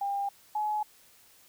sine tone pair in turn, 800 / 847 Hz, G5 / G#5, +35 / +34 cents, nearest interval minor second, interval 99 cents, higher second, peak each -28 / -27 dBFS, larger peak second, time 0.01-0.29 / 0.55-0.83 s, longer neither, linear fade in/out 5 ms, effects white hiss -59 dBFS RMS until 1.48 s

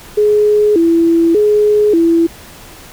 sine tone with vibrato, 374 Hz, F#4, 19 cents sharp, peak -7 dBFS, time 0.17-2.27 s, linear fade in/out 10 ms, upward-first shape square, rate 0.85 Hz, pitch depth 200 cents each way, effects pink hiss -36 dBFS RMS until 2.92 s

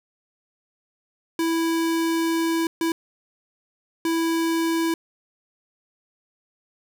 square tone bursts at uneven times, 329.6 Hz, E4, in tune, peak -21 dBFS, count 3, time 1.39-2.67 / 2.81-2.92 / 4.05-4.94 s, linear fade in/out 2 ms, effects none

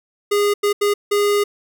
square tone bursts at uneven times, 410 Hz, G#4, 22 cents flat, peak -15 dBFS, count 4, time 0.31-0.54 / 0.63-0.73 / 0.81-0.94 / 1.11-1.44 s, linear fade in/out 10 ms, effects none

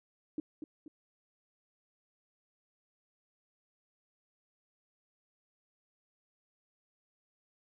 sine tone with echo, 305.7 Hz, D#4, 30 cents flat, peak -32 dBFS, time 0.38-0.4 s, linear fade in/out 2 ms, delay 240 ms, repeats 2, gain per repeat -7 dB, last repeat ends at 0.88 s, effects none

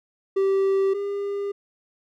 triangle tone pair in turn, 388.8 / 402 Hz, G4 / G4, -14 / +44 cents, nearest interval minor second, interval 58 cents, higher second, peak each -16 / -23 dBFS, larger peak first, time 0.36-0.94 / 0.94-1.52 s, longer neither, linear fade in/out 10 ms, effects none

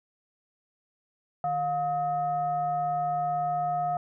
sine tone with frequency modulation, 711 Hz, F5, 31 cents sharp, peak -25 dBFS, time 1.44-3.97 s, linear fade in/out 2 ms, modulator 558 Hz, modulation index 0.46, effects none

